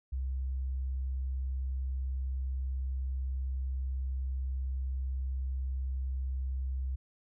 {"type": "tone", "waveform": "sine", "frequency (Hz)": 65.41, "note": "C2", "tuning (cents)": 0, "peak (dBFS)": -31, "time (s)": [0.12, 6.96], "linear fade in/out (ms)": 10, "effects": []}